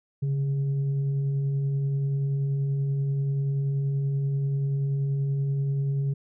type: tone with frequency modulation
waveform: sine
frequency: 139.7 Hz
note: C#3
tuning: 14 cents sharp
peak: -23 dBFS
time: 0.22-6.14 s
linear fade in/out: 10 ms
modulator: 269 Hz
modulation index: 0.23
effects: none